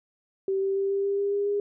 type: tone with pitch steps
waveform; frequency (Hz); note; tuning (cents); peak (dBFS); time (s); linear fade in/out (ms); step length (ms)
sine; 386.7 / 389.6 / 392.6 / 395.5 / 398.5 / 401.5 / 404.5 / 407.6; G4 / G4 / G4 / G4 / G4 / G4 / G#4 / G#4; -24 / -11 / +3 / +15 / +28 / +41 / -46 / -32; -23; 0.48-1.6; 2; 140
effects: none